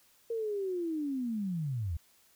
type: linear sweep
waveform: sine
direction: down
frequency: 466.2 to 73.42 Hz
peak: -31 dBFS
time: 0.3-1.97 s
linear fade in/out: 5 ms
effects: white hiss -65 dBFS RMS until 2.35 s